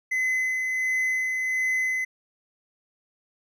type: tone with tremolo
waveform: triangle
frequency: 2034 Hz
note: C7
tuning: 50 cents flat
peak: -20 dBFS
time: 0.11-2.05 s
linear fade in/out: 10 ms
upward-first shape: sine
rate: 1.4 Hz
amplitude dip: 30%
effects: none